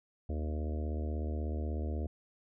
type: harmonic tone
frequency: 76.4 Hz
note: D#2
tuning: 31 cents flat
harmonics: 1 / 3 / 4 / 5 / 6 / 7 / 8 / 9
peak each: -33 / -43 / -45 / -47 / -49 / -50 / -51 / -52 dBFS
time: 0.29-2.07 s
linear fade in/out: 5 ms
effects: none